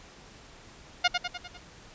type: tone with echo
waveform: 10% pulse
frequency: 713 Hz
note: F5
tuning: 36 cents sharp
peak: -11 dBFS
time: 1.04-1.08 s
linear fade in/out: 10 ms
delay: 100 ms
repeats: 5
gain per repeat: -5 dB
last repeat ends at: 1.58 s
effects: pink hiss -51 dBFS RMS until 1.94 s + resampled to 16000 Hz